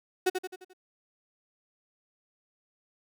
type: tone with echo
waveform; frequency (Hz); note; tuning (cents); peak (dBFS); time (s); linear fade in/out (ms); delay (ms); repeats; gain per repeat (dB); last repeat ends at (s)
35% pulse; 370; F#4; 0; -20; 0.26-0.3; 10; 87; 5; -6; 0.735
effects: none